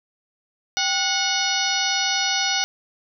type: harmonic tone with a mistuned harmonic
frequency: 731 Hz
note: F#5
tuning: 21 cents flat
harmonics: 1 / 2 / 3 / 4 / 5 / 6 / 7 / 8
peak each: -28 / -28 / -28 / -28 / -28 / -28 / -28 / -28 dBFS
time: 0.77-2.64 s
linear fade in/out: 0 ms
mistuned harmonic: 1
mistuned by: +120 cents
effects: none